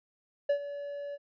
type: tone with ADSR envelope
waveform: triangle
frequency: 572 Hz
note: D5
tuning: 46 cents flat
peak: -20 dBFS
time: 0.49-1.18 s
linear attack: 8 ms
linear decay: 85 ms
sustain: -14 dB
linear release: 39 ms
effects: resampled to 11025 Hz